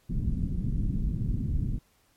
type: low-pass noise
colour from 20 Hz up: pink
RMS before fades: -28 dBFS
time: 0.09-1.79 s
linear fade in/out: 10 ms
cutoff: 220 Hz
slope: 24 dB/octave
effects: pink hiss -66 dBFS RMS until 2.16 s + MP3 64 kbps